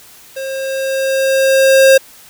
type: tone with level ramp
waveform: square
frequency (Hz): 535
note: C5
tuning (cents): +38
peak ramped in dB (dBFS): -22 to -4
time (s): 0.36-1.98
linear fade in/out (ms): 10
effects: white hiss -41 dBFS RMS until 2.29 s